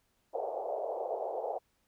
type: band-pass noise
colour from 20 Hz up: white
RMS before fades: -36 dBFS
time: 0.33-1.59 s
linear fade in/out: 20 ms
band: 440 to 760 Hz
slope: 48 dB/octave
effects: pink hiss -75 dBFS RMS until 1.87 s